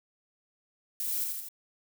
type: noise with echo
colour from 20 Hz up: violet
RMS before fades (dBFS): -33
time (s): 1-1.24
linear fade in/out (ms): 0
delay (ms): 82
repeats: 3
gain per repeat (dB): -3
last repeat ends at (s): 1.486
effects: none